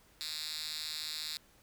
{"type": "tone with high-pass filter", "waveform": "5% pulse", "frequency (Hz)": 154.6, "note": "D#3", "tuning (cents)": -11, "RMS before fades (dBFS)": -40, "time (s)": [0.21, 1.37], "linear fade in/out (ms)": 0, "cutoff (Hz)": 3700, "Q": 3.4, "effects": ["pink hiss -64 dBFS RMS until 1.62 s"]}